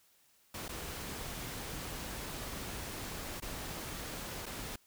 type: noise with dropouts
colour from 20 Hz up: pink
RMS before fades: -42 dBFS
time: 0.54-4.76 s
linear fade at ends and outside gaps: 5 ms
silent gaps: 0.682-0.69 / 3.402-3.421 / 4.458-4.463 s
effects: white hiss -68 dBFS RMS until 4.86 s